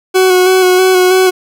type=tone with vibrato; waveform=40% pulse; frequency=370 Hz; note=F#4; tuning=in tune; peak=-5 dBFS; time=0.14-1.31 s; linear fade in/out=20 ms; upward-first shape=square; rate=3.1 Hz; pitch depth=19 cents each way; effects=none